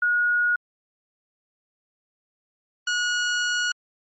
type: tone pair in turn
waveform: sine / sawtooth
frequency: 1447 / 1452.6 Hz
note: F#6 / F#6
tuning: -39 / -32 cents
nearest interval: unison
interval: 7 cents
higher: second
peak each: -18 / -18 dBFS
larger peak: neither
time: 0.02-0.56 / 2.87-3.72 s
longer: second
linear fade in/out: 5 ms
effects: MP3 32 kbps